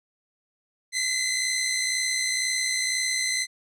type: tone pair together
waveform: 15% pulse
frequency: 1997 / 2059 Hz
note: B6 / C7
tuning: +19 / -28 cents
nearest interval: minor second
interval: 53 cents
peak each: -23 / -19 dBFS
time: 0.92-3.47 s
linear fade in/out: 50 ms
effects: low-pass 12000 Hz 12 dB/octave